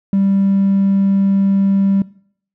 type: tone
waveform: triangle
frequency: 196 Hz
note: G3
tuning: in tune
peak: -8 dBFS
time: 0.13-2.02 s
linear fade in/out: 2 ms
effects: noise-tail reverb RT60 0.6 s tail -23 dB re dry + tanh soft clip ceiling -6 dBFS